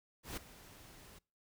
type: noise with ADSR envelope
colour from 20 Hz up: pink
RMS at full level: -41 dBFS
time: 0.23-1.19 s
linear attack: 140 ms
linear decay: 10 ms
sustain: -16 dB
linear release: 10 ms
effects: noise-tail reverb RT60 0.4 s tail -26 dB re dry